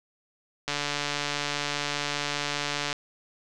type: click train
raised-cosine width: 0.2 ms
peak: -11 dBFS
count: 327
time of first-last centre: 0.68-2.928 s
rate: 145 Hz
effects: resampled to 24000 Hz + 7-bit